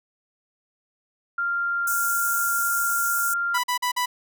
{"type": "tone", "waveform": "sine", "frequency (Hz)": 1393, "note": "F6", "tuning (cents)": -5, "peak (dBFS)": -22, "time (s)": [1.38, 3.58], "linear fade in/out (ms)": 5}
{"type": "high-pass noise", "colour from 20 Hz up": "pink", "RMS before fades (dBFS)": -28, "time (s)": [1.87, 3.34], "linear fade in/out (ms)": 5, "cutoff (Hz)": 6400, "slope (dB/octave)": 48}
{"type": "tone bursts", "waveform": "sawtooth", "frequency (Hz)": 989, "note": "B5", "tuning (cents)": 2, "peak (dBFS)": -18, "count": 4, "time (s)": [3.54, 4.06], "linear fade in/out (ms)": 10, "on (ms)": 97, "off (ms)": 44}
{"effects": []}